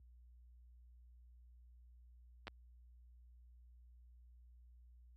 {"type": "clicks", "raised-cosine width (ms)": 0.3, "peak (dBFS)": -30, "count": 2, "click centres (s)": [2.471, 2.48], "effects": ["added 60 Hz sine -53 dBFS peak until 5.16 s", "high-pass 80 Hz 12 dB/octave"]}